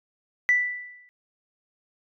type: tone with exponential decay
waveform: sine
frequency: 1975.5 Hz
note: B6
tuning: in tune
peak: -14 dBFS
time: 0.49-1.09 s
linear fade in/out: 0 ms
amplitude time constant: 130 ms
effects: tanh soft clip ceiling -11 dBFS